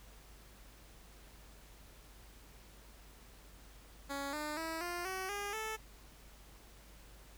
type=tone with pitch steps; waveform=10% pulse; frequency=279.3 / 301.1 / 324.6 / 349.9 / 377.2 / 406.6 / 438.3 Hz; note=C#4 / D4 / E4 / F4 / F#4 / G#4 / A4; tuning=+13 / +43 / -27 / +3 / +33 / -37 / -7 cents; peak=-30 dBFS; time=4.09-5.77 s; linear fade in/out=20 ms; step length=240 ms; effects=added 50 Hz sine -57 dBFS peak until 7.37 s + pink hiss -60 dBFS RMS until 7.37 s